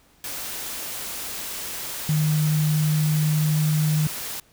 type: tone in noise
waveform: sine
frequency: 153.3 Hz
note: D#3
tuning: 25 cents flat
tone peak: -18 dBFS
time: 2.09-4.07 s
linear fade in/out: 2 ms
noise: white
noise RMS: -32 dBFS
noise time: 0.24-4.4 s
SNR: +11 dB
effects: pink hiss -58 dBFS RMS until 4.52 s